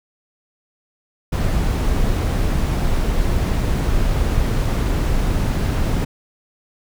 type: noise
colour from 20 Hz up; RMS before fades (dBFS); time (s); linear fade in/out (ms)
brown; -18; 1.32-6.05; 10
effects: none